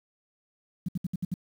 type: tone bursts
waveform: sine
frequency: 178.8 Hz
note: F3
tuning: 41 cents sharp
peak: -26 dBFS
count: 6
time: 0.86-1.341 s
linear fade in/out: 5 ms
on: 26 ms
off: 65 ms
effects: 9-bit